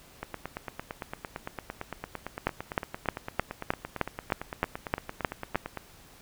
two click trains, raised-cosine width 0.5 ms, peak -19 / -9 dBFS, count 50 / 11, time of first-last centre 0.23-5.773 / 2.47-5.556 s, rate 8.84 / 3.24 Hz, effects pink hiss -54 dBFS RMS until 6.21 s

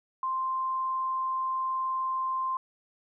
sine tone, 1046.5 Hz, C6, in tune, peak -27 dBFS, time 0.23-2.57 s, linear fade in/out 2 ms, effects none

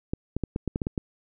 clicks, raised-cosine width 3 ms, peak -14 dBFS, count 9, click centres 0.135 / 0.366 / 0.437 / 0.561 / 0.677 / 0.759 / 0.818 / 0.869 / 0.978 s, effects none

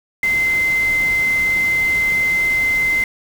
sine tone in noise, 2071 Hz, C7, 18 cents flat, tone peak -14 dBFS, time 0.23-3.04 s, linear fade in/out 2 ms, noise pink, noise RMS -31 dBFS, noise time 0.23-3.04 s, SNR +14 dB, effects none

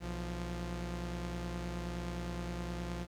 sawtooth tone pair together, 61.2 / 174 Hz, B1 / F3, -15 / -6 cents, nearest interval octave + tritone, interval 1809 cents, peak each -36 / -36 dBFS, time 0-3.07 s, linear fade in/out 50 ms, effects low-pass 8000 Hz 12 dB/octave + 11-bit

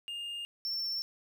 triangle tone pair in turn, 2822 / 5408 Hz, F7 / E8, +17 / +43 cents, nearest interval major seventh, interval 1126 cents, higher second, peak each -35 / -31 dBFS, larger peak second, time 0.08-0.45 / 0.65-1.02 s, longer neither, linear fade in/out 0 ms, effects none

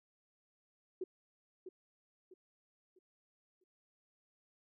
sine tone with echo, 370 Hz, F#4, in tune, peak -36 dBFS, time 1.01-1.04 s, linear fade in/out 5 ms, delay 650 ms, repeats 4, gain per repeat -9 dB, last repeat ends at 3.64 s, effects none

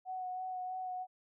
sine tone with vibrato, 740 Hz, F#5, in tune, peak -37 dBFS, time 0.05-1.07 s, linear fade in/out 50 ms, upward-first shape sine, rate 3.1 Hz, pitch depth 17 cents each way, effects none

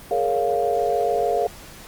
sine chord, Bb minor seventh, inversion third, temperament just, 419.5 / 466.2 / 559.4 / 699.2 Hz, Ab4 / Bb4 / Db5 / F5, +17 / 0 / +16 / +2 cents, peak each -25 / -24 / -26 / -22 dBFS, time 0.11-1.47 s, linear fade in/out 2 ms, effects pink hiss -42 dBFS RMS until 1.87 s + Opus 32 kbps

